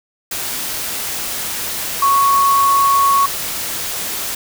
sine tone in noise, 1108.7 Hz, C#6, in tune, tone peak -10 dBFS, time 2.02-3.26 s, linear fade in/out 5 ms, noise white, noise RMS -23 dBFS, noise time 0.31-4.35 s, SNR +10 dB, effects none

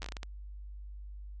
slowing click train, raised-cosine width 0.2 ms, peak -23 dBFS, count 8, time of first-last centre 0.02-0.231 s, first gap 10 ms, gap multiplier 1.36, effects added 50 Hz sine -42 dBFS peak until 1.4 s + resampled to 24000 Hz

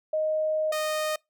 sine / sawtooth tone pair in turn, 622.3 / 617.6 Hz, D#5 / D#5, 0 / -13 cents, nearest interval unison, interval 13 cents, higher first, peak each -23 / -22 dBFS, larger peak second, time 0.13-0.72 / 0.72-1.16 s, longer first, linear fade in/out 5 ms, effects noise-tail reverb RT60 0.2 s tail -26 dB re dry

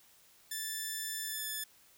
5% pulse tone with pitch glide, 1760 to 1736.8 Hz, A6 to A6, 0 to -23 cents, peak -26 dBFS, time 0.51-1.64 s, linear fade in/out 5 ms, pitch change -23 cents, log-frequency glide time 1.23-1.47 s, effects white hiss -63 dBFS RMS until 1.97 s

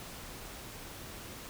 silence, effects pink hiss -46 dBFS RMS until 1.49 s

